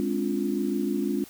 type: chord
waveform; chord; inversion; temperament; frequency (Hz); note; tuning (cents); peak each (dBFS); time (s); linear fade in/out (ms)
sine; D half-diminished seventh; second; equal with one note detuned; 207.7 / 261.6 / 287.8 / 349.2; Ab3 / C4 / D4 / F4; 0 / 0 / -35 / 0; -29 / -31 / -29 / -30; 0-1.24; 0
effects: white hiss -49 dBFS RMS until 1.29 s